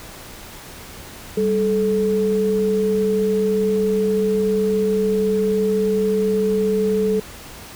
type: tone pair together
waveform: sine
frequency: 196 / 433.2 Hz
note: G3 / A4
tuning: 0 / -27 cents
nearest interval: octave + major second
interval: 1373 cents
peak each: -21 / -17 dBFS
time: 1.37-7.2 s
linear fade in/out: 5 ms
effects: pink hiss -38 dBFS RMS until 7.75 s